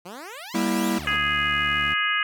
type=exponential two-way sweep; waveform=10% pulse; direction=up then down; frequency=166.7 to 3842 to 166.7 Hz; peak=-28 dBFS; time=0.05-1.17 s; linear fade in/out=10 ms; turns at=0.88 s
type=chord; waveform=45% pulse; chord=E diminished; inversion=first; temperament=just; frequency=197.78 / 237.3 / 329.6 Hz; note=G3 / Bb3 / E4; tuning=+16 / +31 / 0 cents; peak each=-26 dBFS; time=0.54-0.99 s; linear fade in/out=10 ms
type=tone with vibrato; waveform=15% pulse; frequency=73.42 Hz; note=D2; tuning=in tune; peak=-27 dBFS; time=0.98-1.94 s; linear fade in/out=10 ms; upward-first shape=triangle; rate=6.7 Hz; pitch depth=63 cents each way
type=harmonic tone; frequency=415.3 Hz; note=G#4; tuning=in tune; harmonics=3 / 4 / 5 / 6 / 7; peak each=-27 / -25 / -27 / -30 / -28 dBFS; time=1.07-2.23 s; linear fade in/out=2 ms
effects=none